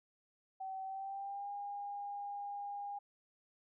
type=tone with pitch glide; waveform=sine; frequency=765 to 810.5 Hz; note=G5 to G#5; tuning=-42 to -42 cents; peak=-40 dBFS; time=0.6-2.99 s; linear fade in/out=10 ms; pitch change=+100 cents; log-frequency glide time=0.83-1.5 s; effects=none